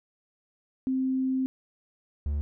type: tone pair in turn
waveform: sine / triangle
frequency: 261.6 / 72.97 Hz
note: C4 / D2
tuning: 0 / -11 cents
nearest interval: octave + minor seventh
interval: 2211 cents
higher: first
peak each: -24 dBFS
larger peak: neither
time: 0.87-1.46 / 2.26-2.41 s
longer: first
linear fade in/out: 0 ms
effects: none